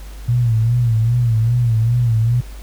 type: tone with vibrato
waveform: sine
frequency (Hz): 116.54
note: A#2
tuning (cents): 0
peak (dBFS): -12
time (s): 0.28-2.41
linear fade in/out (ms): 10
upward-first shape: sine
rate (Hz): 2.5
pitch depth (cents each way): 89
effects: added 50 Hz sine -30 dBFS peak until 2.62 s + pink hiss -43 dBFS RMS until 2.62 s